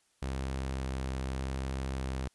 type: tone with vibrato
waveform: sawtooth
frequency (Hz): 66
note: C2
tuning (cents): +16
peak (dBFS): -29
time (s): 0.22-2.28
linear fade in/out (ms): 5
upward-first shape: square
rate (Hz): 0.85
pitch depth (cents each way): 9
effects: white hiss -71 dBFS RMS until 2.34 s + resampled to 24000 Hz